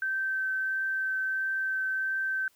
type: tone with vibrato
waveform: sine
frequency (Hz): 1548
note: G6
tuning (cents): -22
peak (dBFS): -27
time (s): 0.02-2.48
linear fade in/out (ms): 2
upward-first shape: triangle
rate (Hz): 1.5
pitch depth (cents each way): 11
effects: white hiss -66 dBFS RMS until 2.55 s